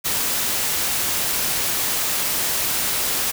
white noise, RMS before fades -22 dBFS, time 0.04-3.32 s, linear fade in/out 20 ms, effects none

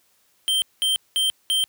square tone bursts, 3136 Hz, G7, in tune, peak -19 dBFS, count 4, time 0.48-1.64 s, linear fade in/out 0 ms, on 140 ms, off 200 ms, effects white hiss -63 dBFS RMS until 1.68 s + high-pass 60 Hz 12 dB/octave

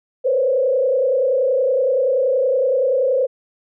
sine tone with frequency modulation, 523.3 Hz, C5, in tune, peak -14 dBFS, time 0.24-3.27 s, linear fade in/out 20 ms, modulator 30.6 Hz, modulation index 1.2, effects none

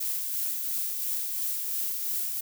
violet noise with tremolo, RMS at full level -29 dBFS, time 0-2.41 s, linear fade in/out 10 ms, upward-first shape triangle, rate 2.9 Hz, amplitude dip 35%, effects none

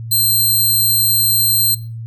5% pulse tone, 4138 Hz, C8, 20 cents flat, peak -5 dBFS, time 0.11-1.75 s, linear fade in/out 10 ms, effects noise-tail reverb RT60 0.3 s tail -17 dB re dry + added 114 Hz sine -25 dBFS peak until 2.06 s

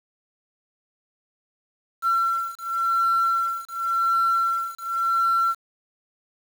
sine beating tone pair, 1354 / 1354.91 Hz, E6 / E6, +46 / +47 cents, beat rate 0.91 Hz, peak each -22 dBFS, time 2.02-5.55 s, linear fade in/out 50 ms, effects tanh soft clip ceiling -15 dBFS + 7-bit

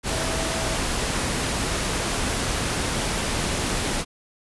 sine tone in noise, 651 Hz, E5, 22 cents flat, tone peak -32 dBFS, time 0.08-0.79 s, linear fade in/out 50 ms, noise pink, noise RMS -25 dBFS, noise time 0.03-4.05 s, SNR -10 dB, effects resampled to 24000 Hz

